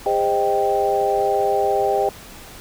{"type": "chord", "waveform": "sine", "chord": "Ab major seventh", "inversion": "none", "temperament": "equal with one note detuned", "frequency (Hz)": [404.9, 523.3, 622.3, 784], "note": ["Ab4", "C5", "Eb5", "G5"], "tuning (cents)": [-44, 0, 0, 0], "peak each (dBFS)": [-21, -24, -23, -20], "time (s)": [0.06, 2.09], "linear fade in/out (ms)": 2, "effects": ["pink hiss -40 dBFS RMS until 2.6 s"]}